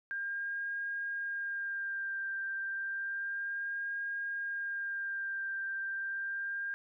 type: tone with vibrato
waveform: sine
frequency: 1600 Hz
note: G6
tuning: 35 cents sharp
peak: -34 dBFS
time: 0.11-6.74 s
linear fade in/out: 0 ms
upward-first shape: sine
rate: 0.31 Hz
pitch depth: 23 cents each way
effects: none